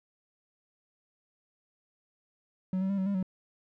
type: tone with pitch steps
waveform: triangle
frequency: 186.5 / 191.1 / 198.1 / 189.2 / 200.2 / 186.9 Hz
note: F#3 / G3 / G3 / F#3 / G3 / F#3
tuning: +14 / -44 / +18 / +39 / +37 / +18 cents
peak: -25 dBFS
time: 2.73-3.228 s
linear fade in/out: 2 ms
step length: 83 ms
effects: none